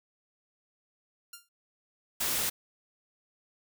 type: tone with exponential decay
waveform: 5% pulse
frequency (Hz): 1396.9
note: F6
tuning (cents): 0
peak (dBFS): -29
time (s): 1.33-1.49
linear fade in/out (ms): 5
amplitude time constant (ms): 34
type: noise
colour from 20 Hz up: white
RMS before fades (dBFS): -30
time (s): 2.2-2.5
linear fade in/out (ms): 10
effects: none